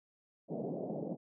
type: band-pass noise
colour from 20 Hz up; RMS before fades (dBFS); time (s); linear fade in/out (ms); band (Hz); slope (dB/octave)
pink; -39; 0.48-1.17; 50; 150 to 690; 48
effects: none